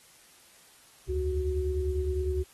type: tone cluster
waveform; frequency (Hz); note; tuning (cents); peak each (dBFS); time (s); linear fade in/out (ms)
sine; 71.4 / 81.3 / 371; D2 / E2 / F#4; -48 / -23 / +5; -29 / -36 / -30; 1.08-2.44; 20
effects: white hiss -57 dBFS RMS until 2.53 s + AAC 32 kbps